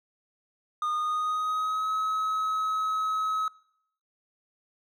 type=tone with pitch glide; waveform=triangle; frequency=1224 to 1281.1 Hz; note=D#6 to E6; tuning=-29 to -50 cents; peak=-24 dBFS; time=0.82-3.48 s; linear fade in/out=2 ms; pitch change=+79 cents; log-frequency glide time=0.93-1.9 s; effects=noise-tail reverb RT60 0.7 s tail -22 dB re dry